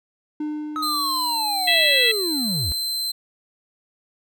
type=tone with exponential decay; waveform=triangle; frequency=302 Hz; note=D4; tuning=48 cents sharp; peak=-21 dBFS; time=0.4-2.66 s; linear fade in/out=5 ms; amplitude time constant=490 ms
type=linear sweep; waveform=triangle; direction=down; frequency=1291 to 61.74 Hz; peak=-22 dBFS; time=0.76-2.72 s; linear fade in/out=0 ms
type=tone; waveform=40% pulse; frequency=4091 Hz; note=C8; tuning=40 cents flat; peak=-22 dBFS; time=0.82-3.12 s; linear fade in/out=10 ms
type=harmonic tone; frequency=659.3 Hz; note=E5; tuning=in tune; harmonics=3 / 4 / 5 / 6; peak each=-21 / -21 / -21 / -21 dBFS; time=1.67-2.12 s; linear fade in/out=10 ms
effects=none